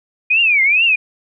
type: tone with vibrato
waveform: sine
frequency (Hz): 2424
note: D#7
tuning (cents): -46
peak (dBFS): -10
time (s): 0.3-0.96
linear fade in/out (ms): 10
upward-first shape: triangle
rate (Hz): 2.3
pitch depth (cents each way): 270
effects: none